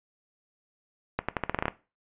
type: accelerating click train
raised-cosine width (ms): 0.5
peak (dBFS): -11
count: 10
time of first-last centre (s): 1.19-1.682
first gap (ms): 96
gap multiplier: 0.85
effects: noise-tail reverb RT60 0.3 s tail -17 dB re dry + resampled to 8000 Hz